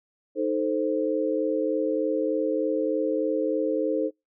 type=chord; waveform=sine; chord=A diminished; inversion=second; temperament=equal; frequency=311.1 / 440 / 523.3 Hz; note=Eb4 / A4 / C5; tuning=0 / 0 / 0 cents; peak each=-27 dBFS; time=0.35-4.11 s; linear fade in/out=50 ms; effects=noise-tail reverb RT60 0.2 s tail -26 dB re dry